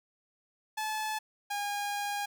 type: tone pair in turn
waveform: sawtooth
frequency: 864 / 815.5 Hz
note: A5 / G#5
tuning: -32 / -32 cents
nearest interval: minor second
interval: 100 cents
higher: first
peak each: -28 dBFS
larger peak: neither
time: 0.77-1.19 / 1.5-2.26 s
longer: second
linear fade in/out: 10 ms
effects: none

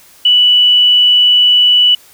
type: tone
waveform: sine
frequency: 2960 Hz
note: F#7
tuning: in tune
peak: -5 dBFS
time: 0.25-1.95 s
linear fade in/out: 5 ms
effects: white hiss -43 dBFS RMS until 2.13 s

